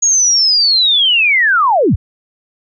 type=linear sweep; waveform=sine; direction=down; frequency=6700 to 40 Hz; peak=-8 dBFS; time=0.02-1.96 s; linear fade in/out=10 ms; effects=none